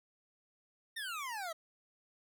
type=exponential sweep; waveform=25% pulse; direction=down; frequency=1864.7 to 629 Hz; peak=-35 dBFS; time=0.96-1.53 s; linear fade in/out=10 ms; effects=none